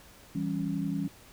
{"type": "chord", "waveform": "sine", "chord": "C# diminished", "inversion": "first", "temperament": "equal", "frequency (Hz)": [164.81, 196, 277.2], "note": ["E3", "G3", "C#4"], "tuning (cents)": [0, 0, 0], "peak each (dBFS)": -33, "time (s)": [0.35, 1.08], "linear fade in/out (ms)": 5, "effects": ["pink hiss -54 dBFS RMS until 1.32 s"]}